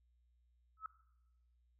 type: tone with exponential growth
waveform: sine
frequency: 1297 Hz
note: E6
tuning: 28 cents flat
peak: -37 dBFS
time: 0.77-0.86 s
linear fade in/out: 2 ms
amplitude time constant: 19 ms
effects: noise-tail reverb RT60 0.9 s tail -17 dB re dry + added 60 Hz sine -70 dBFS peak until 1.79 s